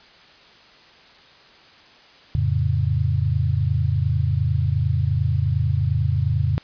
sine chord, F augmented, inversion none, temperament equal, 87.31 / 110 / 138.59 Hz, F2 / A2 / C#3, 0 / 0 / 0 cents, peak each -22 dBFS, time 2.35-6.58 s, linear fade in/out 0 ms, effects white hiss -49 dBFS RMS until 6.63 s + resampled to 11025 Hz

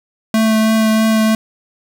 square tone with vibrato, 220 Hz, A3, in tune, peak -11 dBFS, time 0.34-1.35 s, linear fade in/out 2 ms, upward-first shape triangle, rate 3.1 Hz, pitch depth 13 cents each way, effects 7-bit

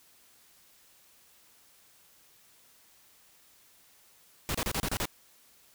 pink noise bursts, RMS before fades -31 dBFS, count 7, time 4.49-5.055 s, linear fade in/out 0 ms, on 55 ms, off 30 ms, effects white hiss -61 dBFS RMS until 5.74 s

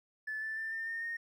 triangle tone with pitch steps, 1739 / 1760.2 / 1781.7 / 1803.4 / 1825.5 / 1847.7 Hz, A6 / A6 / A6 / A6 / A#6 / A#6, -21 / 0 / +21 / +42 / -37 / -16 cents, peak -32 dBFS, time 0.27-1.17 s, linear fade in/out 10 ms, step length 150 ms, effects tanh soft clip ceiling -33 dBFS

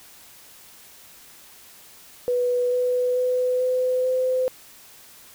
sine tone with pitch steps, 492.3 / 497.2 / 502.1 / 507 / 512 Hz, B4 / B4 / B4 / B4 / C5, -6 / +12 / +29 / +45 / -38 cents, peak -19 dBFS, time 2.28-4.48 s, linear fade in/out 0 ms, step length 440 ms, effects white hiss -48 dBFS RMS until 5.34 s

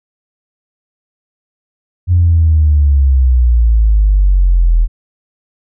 sine exponential sweep, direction down, 90 to 39.97 Hz, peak -5 dBFS, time 2.07-4.88 s, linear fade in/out 50 ms, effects tanh soft clip ceiling -1 dBFS

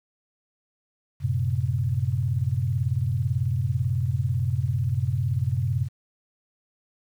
sine chord, F# diminished, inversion none, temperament equal with one note detuned, 92.5 / 112.83 / 130.81 Hz, F#2 / A2 / C3, 0 / +44 / 0 cents, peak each -27 / -27 / -25 dBFS, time 1.2-5.89 s, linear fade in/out 50 ms, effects 9-bit

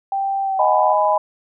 sine tone with pitch glide, 784 to 749.5 Hz, G5 to F#5, 0 to +22 cents, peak -18 dBFS, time 0.12-0.93 s, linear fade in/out 2 ms, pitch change -78 cents, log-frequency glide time 0.43-0.7 s
sine chord, G# minor, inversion second, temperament just, 623 / 830.6 / 996.7 Hz, D#5 / G#5 / B5, +2 / 0 / +16 cents, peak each -18 dBFS, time 0.59-1.18 s, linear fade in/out 5 ms
effects none

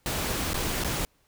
pink noise with dropouts, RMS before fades -29 dBFS, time 0.06-1.05 s, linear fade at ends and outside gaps 0 ms, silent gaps 0.533-0.543 / 0.837-0.846 s, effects pink hiss -67 dBFS RMS until 1.27 s

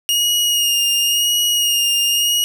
sawtooth tone with vibrato, 2857 Hz, F7, 39 cents sharp, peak -11 dBFS, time 0.09-2.44 s, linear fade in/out 0 ms, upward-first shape sine, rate 0.94 Hz, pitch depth 28 cents each way, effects none

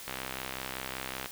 click train, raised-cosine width 0.3 ms, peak -19 dBFS, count 78, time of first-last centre 0.08-1.259 s, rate 65.3 Hz, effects white hiss -45 dBFS RMS until 1.31 s

